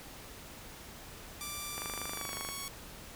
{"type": "tone with pitch glide", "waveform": "5% pulse", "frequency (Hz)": [1174.7, 1111.3], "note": ["D6", "C#6"], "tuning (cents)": [0, 4], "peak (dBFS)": -27, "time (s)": [1.41, 2.68], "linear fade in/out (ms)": 0, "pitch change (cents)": -96, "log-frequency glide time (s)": [2.11, 2.35]}
{"type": "click train", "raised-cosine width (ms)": 0.5, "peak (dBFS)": -24, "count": 19, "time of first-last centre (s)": [1.78, 2.489], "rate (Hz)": 25.4}
{"effects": ["pink hiss -49 dBFS RMS until 3.15 s"]}